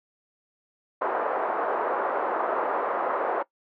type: band-pass noise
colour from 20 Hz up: pink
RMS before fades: -27 dBFS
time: 1.01-3.43 s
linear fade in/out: 10 ms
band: 440 to 1300 Hz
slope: 24 dB/octave
effects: noise-tail reverb RT60 0.1 s tail -20 dB re dry